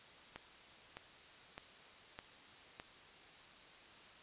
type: click train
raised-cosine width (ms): 0.3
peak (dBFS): -30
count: 5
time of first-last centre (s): 0.36-2.799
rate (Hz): 1.64
effects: white hiss -58 dBFS RMS until 4.22 s + resampled to 8000 Hz